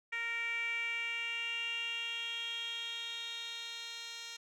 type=tone with band-pass filter sweep; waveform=10% pulse; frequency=464.3 Hz; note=A#4; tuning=7 cents flat; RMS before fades=-39 dBFS; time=0.12-4.37 s; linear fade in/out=10 ms; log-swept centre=2100 to 4500 Hz; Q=6; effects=none